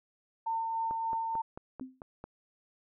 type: tone with tremolo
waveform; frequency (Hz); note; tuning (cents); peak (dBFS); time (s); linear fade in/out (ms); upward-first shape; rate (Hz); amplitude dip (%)
sine; 905; A5; +48; -29; 0.46-1.42; 10; sine; 3.4; 25
type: click train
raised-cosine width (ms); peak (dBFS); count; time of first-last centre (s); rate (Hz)
1; -28; 7; 0.91-2.24; 4.51
type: tone with exponential decay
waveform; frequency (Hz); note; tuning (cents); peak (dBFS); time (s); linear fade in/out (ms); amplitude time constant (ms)
sine; 259.3; C4; -15; -34; 1.81-2.01; 2; 42
effects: none